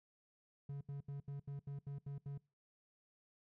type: tone bursts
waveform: triangle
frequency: 140.9 Hz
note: C#3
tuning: 29 cents sharp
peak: -40 dBFS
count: 9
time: 0.69-2.378 s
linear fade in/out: 5 ms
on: 120 ms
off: 76 ms
effects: noise-tail reverb RT60 0.3 s tail -24 dB re dry